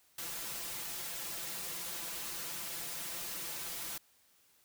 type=noise with comb filter; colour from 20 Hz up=white; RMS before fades=-41 dBFS; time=0.18-3.98 s; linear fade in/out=5 ms; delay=5.9 ms; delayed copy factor=+0.9; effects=white hiss -68 dBFS RMS until 4.64 s